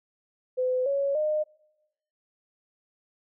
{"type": "tone with pitch steps", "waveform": "sine", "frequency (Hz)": [508, 557.2, 611.1], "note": ["B4", "C#5", "D#5"], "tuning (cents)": [49, 9, -31], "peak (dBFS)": -23, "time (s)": [0.57, 1.44], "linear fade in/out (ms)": 20, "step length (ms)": 290, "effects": ["noise-tail reverb RT60 0.9 s tail -25 dB re dry"]}